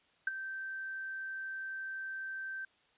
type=tone with ADSR envelope; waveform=sine; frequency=1557 Hz; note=G6; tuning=12 cents flat; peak=-26 dBFS; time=0.27-2.65 s; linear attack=4 ms; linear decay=18 ms; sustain=-12 dB; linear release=4 ms; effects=white hiss -69 dBFS RMS until 2.97 s + resampled to 8000 Hz